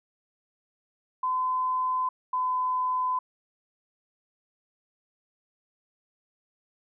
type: tone pair in turn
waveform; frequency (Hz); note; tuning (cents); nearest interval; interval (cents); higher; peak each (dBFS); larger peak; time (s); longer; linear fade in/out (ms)
sine; 1020 / 1013; C6 / B5; -44 / +44; unison; 12; first; -24 / -24; neither; 1.23-2.09 / 2.33-3.19; neither; 5
effects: none